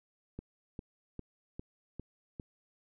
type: click train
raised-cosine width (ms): 3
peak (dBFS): -28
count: 6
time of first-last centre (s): 0.39-2.398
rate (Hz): 2.49
effects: none